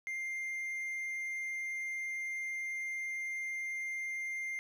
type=tone; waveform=triangle; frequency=2103 Hz; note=C7; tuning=8 cents sharp; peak=-34 dBFS; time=0.07-4.59 s; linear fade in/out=0 ms; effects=none